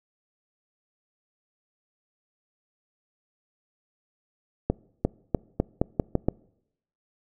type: accelerating click train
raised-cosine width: 2 ms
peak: -8 dBFS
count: 8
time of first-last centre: 4.7-6.285 s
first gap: 350 ms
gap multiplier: 0.85
effects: noise-tail reverb RT60 0.8 s tail -25 dB re dry